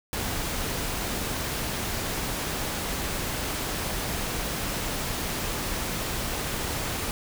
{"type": "noise", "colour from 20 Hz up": "pink", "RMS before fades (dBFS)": -30, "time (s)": [0.13, 7.11], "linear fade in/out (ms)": 0, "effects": []}